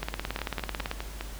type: two click trains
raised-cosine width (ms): 0.3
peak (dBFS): -17 / -14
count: 5 / 17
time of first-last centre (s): 0.39-1.21 / 0.03-0.914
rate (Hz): 4.88 / 18.1
effects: added 50 Hz sine -38 dBFS peak until 1.39 s + pink hiss -45 dBFS RMS until 1.39 s